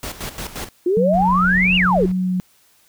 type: noise with tremolo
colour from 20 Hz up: pink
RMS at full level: -28 dBFS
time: 0.03-0.69 s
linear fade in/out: 2 ms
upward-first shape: square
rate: 5.7 Hz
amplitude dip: 70%
type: exponential two-way sweep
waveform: sine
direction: up then down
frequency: 340.1 to 2909 to 340.1 Hz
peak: -14 dBFS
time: 0.86-2.06 s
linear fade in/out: 5 ms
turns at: 1.76 s
type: tone with vibrato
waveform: sine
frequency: 183.6 Hz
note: F#3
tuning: 13 cents flat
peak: -17 dBFS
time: 0.97-2.4 s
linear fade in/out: 0 ms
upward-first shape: sine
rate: 1.9 Hz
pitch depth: 9 cents each way
type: noise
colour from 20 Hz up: brown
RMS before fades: -31 dBFS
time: 1.13-2.12 s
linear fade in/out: 5 ms
effects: white hiss -56 dBFS RMS until 2.88 s